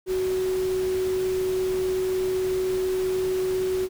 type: tone in noise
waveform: sine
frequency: 372.9 Hz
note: F#4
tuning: 14 cents sharp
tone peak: -22 dBFS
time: 0.06-3.89 s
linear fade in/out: 50 ms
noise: pink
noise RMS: -38 dBFS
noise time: 0.06-3.89 s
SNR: +13 dB
effects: none